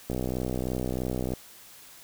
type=click train; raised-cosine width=2 ms; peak=-17 dBFS; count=79; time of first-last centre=0.1-1.336 s; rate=63.1 Hz; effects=white hiss -50 dBFS RMS until 2.03 s